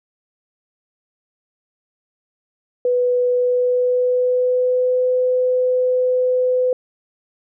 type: tone with pitch glide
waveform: sine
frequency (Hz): 494.1 to 504.8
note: B4 to B4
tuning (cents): +1 to +38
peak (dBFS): -14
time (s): 2.85-6.73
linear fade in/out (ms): 2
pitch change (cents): +37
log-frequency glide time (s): 3.3-5.07
effects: none